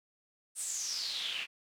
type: noise with band-pass filter sweep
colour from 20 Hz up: pink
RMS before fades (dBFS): -37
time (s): 0.55-1.47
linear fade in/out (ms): 50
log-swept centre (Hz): 9000 to 2500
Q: 6.7
effects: none